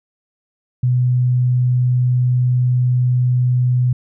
sine tone, 124.9 Hz, B2, 20 cents sharp, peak -12 dBFS, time 0.83-3.93 s, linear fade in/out 5 ms, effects none

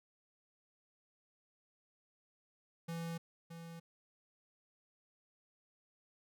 square tone with echo, 166.9 Hz, E3, 22 cents sharp, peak -40 dBFS, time 2.88-3.18 s, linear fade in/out 10 ms, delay 620 ms, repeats 1, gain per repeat -8 dB, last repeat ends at 3.8 s, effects none

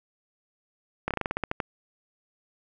slowing click train, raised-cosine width 0.5 ms, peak -12 dBFS, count 11, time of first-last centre 1.08-1.602 s, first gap 27 ms, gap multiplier 1.14, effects none

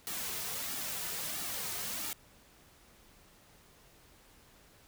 white noise with flanger, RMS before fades -38 dBFS, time 0.07-2.13 s, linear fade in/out 0 ms, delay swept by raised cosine 1.9 to 3.7 ms, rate 1.5 Hz, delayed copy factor -0.55, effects pink hiss -61 dBFS RMS until 4.87 s

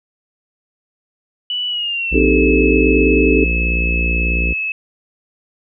sine tone with pitch glide, 2960 to 2592 Hz, F#7 to E7, 0 to -30 cents, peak -18 dBFS, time 1.5-4.72 s, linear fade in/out 2 ms, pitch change -230 cents, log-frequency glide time 1.68-2.26 s
harmonic tone, 58.4 Hz, A#1, 4 cents sharp, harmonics 1 / 3 / 4 / 5 / 6 / 7 / 8 / 9, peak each -16 / -26 / -31 / -30 / -32 / -34 / -35 / -37 dBFS, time 2.11-4.54 s, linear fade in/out 20 ms
sine chord, A half-diminished seventh, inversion first, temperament equal, 261.6 / 311.1 / 392 / 440 Hz, C4 / Eb4 / G4 / A4, 0 / 0 / 0 / 0 cents, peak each -17 dBFS, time 2.14-3.45 s, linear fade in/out 10 ms
effects none

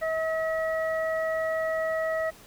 harmonic tone, 642 Hz, E5, 46 cents flat, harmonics 1 / 2 / 3, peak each -26 / -36 / -33 dBFS, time 0.01-2.31 s, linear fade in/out 20 ms, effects pink hiss -51 dBFS RMS until 2.46 s

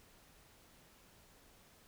silence, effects pink hiss -64 dBFS RMS until 1.87 s

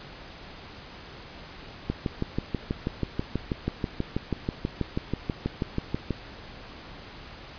click train, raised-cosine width 3 ms, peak -13 dBFS, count 27, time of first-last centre 1.9-6.107 s, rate 6.18 Hz, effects pink hiss -44 dBFS RMS until 7.58 s + resampled to 11025 Hz

